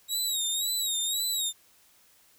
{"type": "tone with vibrato", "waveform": "20% pulse", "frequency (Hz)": 3800, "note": "A#7", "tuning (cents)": 33, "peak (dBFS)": -21, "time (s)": [0.08, 1.53], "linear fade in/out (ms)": 50, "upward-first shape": "sine", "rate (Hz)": 1.9, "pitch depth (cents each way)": 91, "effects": ["white hiss -61 dBFS RMS until 2.38 s"]}